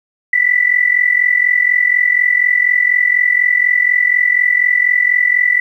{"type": "tone with amplitude modulation", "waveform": "sine", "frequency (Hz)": 1975.5, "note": "B6", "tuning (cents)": 0, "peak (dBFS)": -6, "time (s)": [0.33, 5.6], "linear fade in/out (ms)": 5, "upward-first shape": "sine", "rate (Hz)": 44.1, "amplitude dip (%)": 80, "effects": ["8-bit"]}